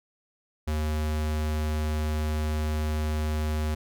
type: tone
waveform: square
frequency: 76.7 Hz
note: D#2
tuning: 24 cents flat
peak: -26 dBFS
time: 0.67-3.75 s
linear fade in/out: 10 ms
effects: none